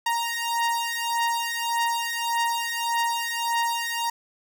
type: beating tone pair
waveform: sawtooth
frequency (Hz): 932.3 / 934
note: A#5 / A#5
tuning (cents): 0 / +3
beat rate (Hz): 1.7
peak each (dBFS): -23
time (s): 0.06-4.1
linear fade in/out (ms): 5
effects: none